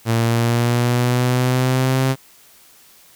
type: linear sweep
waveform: sawtooth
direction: up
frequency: 114 to 132.8 Hz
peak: -11 dBFS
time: 0.05-2.16 s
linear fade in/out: 50 ms
effects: white hiss -49 dBFS RMS until 3.15 s